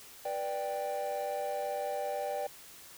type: chord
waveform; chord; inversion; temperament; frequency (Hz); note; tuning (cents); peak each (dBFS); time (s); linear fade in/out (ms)
triangle; G major; first; just; 490 / 588 / 784; B4 / D5 / G5; -14 / +2 / 0; -37 / -33 / -34; 0.25-2.47; 5
effects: tanh soft clip ceiling -24 dBFS + white hiss -52 dBFS RMS until 2.97 s